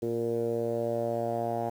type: tone with low-pass filter sweep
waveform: 10% pulse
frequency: 116.54 Hz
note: A#2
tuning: in tune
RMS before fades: -30 dBFS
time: 0.02-1.7 s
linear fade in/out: 10 ms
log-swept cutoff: 410 to 780 Hz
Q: 4.3
effects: 9-bit